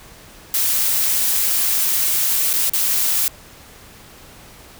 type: noise with dropouts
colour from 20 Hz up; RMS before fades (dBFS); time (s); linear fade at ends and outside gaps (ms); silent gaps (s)
blue; -18; 0.54-3.28; 1; 2.531-2.537 / 2.696-2.735
effects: pink hiss -43 dBFS RMS until 4.79 s